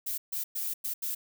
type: noise bursts at uneven times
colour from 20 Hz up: violet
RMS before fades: -33 dBFS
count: 5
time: 0.06-0.18 / 0.32-0.44 / 0.55-0.74 / 0.84-0.94 / 1.02-1.15 s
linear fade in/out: 10 ms
effects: none